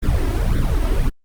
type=noise with flanger; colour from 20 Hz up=brown; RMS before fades=-17 dBFS; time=0.02-1.1 s; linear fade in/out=20 ms; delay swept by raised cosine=0.53 to 3.13 ms; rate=1.8 Hz; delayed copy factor=+0.9; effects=Opus 32 kbps